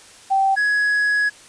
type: tone pair in turn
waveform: sine / triangle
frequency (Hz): 777 / 1675.2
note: G5 / G#6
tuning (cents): -16 / +15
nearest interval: octave + minor second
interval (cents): 1331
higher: second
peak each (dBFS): -14 / -14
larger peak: neither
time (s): 0.3-0.56 / 0.56-1.3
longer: second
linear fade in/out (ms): 20
effects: white hiss -45 dBFS RMS until 1.48 s + resampled to 22050 Hz